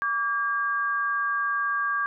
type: tone pair together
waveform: sine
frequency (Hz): 1154 / 1616.1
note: D6 / G#6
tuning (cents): -31 / -48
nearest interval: tritone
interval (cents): 583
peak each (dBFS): -26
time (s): 0.02-2.06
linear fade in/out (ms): 0
effects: none